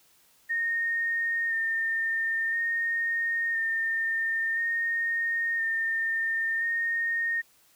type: tone with vibrato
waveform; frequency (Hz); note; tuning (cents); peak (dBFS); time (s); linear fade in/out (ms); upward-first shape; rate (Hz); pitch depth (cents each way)
sine; 1830; A#6; -32; -25; 0.49-7.42; 20; square; 0.49; 15
effects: white hiss -62 dBFS RMS until 7.75 s